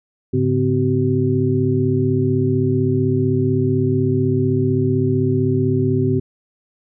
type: tone cluster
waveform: sine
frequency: 106 / 141.8 / 257.1 / 381.6 Hz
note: G#2 / C#3 / C4 / G4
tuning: +36 / +40 / -30 / -47 cents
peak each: -20 dBFS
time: 0.33-6.2 s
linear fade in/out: 10 ms
effects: none